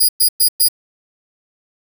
5% pulse tone bursts, 4888 Hz, D#8, 32 cents flat, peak -3 dBFS, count 4, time 0-0.686 s, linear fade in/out 10 ms, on 89 ms, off 110 ms, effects 7-bit

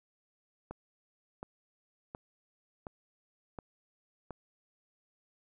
click train, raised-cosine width 1 ms, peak -27 dBFS, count 6, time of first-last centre 0.71-4.307 s, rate 1.39 Hz, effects none

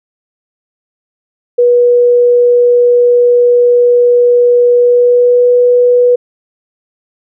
sine tone with pitch glide, 485.4 to 490.2 Hz, B4 to B4, -30 to -13 cents, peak -4 dBFS, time 1.58-6.16 s, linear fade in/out 10 ms, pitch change +17 cents, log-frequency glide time 4.74-5.49 s, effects none

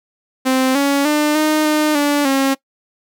sawtooth tone with pitch steps, 260.5 / 280.5 / 300 / 307.6 / 304.6 / 289.5 / 270.8 Hz, C4 / C#4 / D4 / D#4 / D#4 / D4 / C#4, -7 / +21 / +37 / -20 / -37 / -25 / -40 cents, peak -9 dBFS, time 0.45-2.55 s, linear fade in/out 20 ms, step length 300 ms, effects noise-tail reverb RT60 0.1 s tail -21 dB re dry

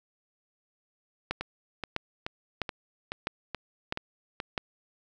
two click trains, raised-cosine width 0.3 ms, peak -13 / -17 dBFS, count 6 / 8, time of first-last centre 1.31-4.578 / 1.41-4.401 s, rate 1.53 / 2.34 Hz, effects none

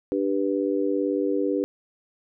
harmonic tone, 98 Hz, G2, in tune, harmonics 3 / 4 / 5, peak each -25 / -26 / -27 dBFS, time 0.12-1.64 s, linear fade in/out 0 ms, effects none

